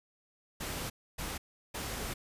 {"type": "noise bursts at uneven times", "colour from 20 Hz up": "pink", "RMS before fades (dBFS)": -38, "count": 3, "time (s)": [[0.6, 0.9], [1.18, 1.38], [1.74, 2.14]], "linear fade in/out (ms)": 10, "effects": ["resampled to 32000 Hz"]}